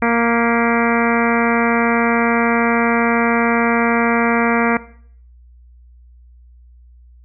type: harmonic tone with a mistuned harmonic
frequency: 233.1 Hz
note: A#3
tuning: in tune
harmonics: 1 / 2 / 3 / 4 / 5 / 6 / 7 / 8 / 9 / 10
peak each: -17 / -20 / -22 / -23 / -24 / -25 / -25 / -26 / -27 / -27 dBFS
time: 0.02-4.77 s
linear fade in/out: 2 ms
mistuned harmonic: 8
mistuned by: +57 cents
effects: noise-tail reverb RT60 0.6 s tail -18 dB re dry + added 60 Hz sine -42 dBFS peak until 7.24 s